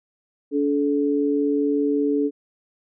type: tone pair together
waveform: sine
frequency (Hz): 286.4 / 431.7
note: D4 / A4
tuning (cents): -43 / -33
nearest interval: perfect fifth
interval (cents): 710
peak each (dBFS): -20 / -22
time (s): 0.51-2.31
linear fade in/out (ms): 50
effects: none